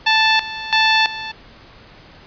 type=tone with tremolo; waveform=10% pulse; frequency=880 Hz; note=A5; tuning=in tune; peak=-3 dBFS; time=0.06-1.32 s; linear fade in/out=10 ms; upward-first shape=square; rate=1.5 Hz; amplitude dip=80%; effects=pink hiss -44 dBFS RMS until 2.26 s + resampled to 11025 Hz